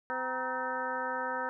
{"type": "harmonic tone with a mistuned harmonic", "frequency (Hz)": 256.4, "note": "C4", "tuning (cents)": -35, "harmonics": [1, 2, 3, 4, 5, 6, 7], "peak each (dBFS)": [-45, -38, -42, -36, -39, -38, -43], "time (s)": [0.1, 1.49], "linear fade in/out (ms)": 0, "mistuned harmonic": 4, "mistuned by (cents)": -140, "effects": []}